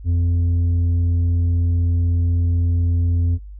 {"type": "tone with tanh clipping", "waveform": "sine", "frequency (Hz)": 86.1, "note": "F2", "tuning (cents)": -24, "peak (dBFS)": -16, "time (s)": [0.04, 3.39], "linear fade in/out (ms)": 50, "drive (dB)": 5, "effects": ["noise-tail reverb RT60 0.2 s tail -24 dB re dry", "added 50 Hz sine -33 dBFS peak until 3.59 s"]}